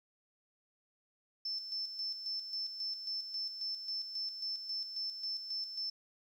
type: tone with tremolo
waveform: sine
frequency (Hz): 5300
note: E8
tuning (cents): +9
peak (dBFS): -35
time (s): 1.45-5.9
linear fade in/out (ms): 5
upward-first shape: square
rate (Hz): 3.7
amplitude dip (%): 55
effects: 11-bit